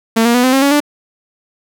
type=tone with pitch steps; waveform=sawtooth; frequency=226.1 / 236.1 / 246.6 / 257.5 / 268.9 / 280.8 / 293.2 Hz; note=A3 / A#3 / B3 / C4 / C4 / C#4 / D4; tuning=+47 / +22 / -2 / -28 / +47 / +22 / -3 cents; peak=-5 dBFS; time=0.16-0.804 s; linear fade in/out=10 ms; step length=92 ms; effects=none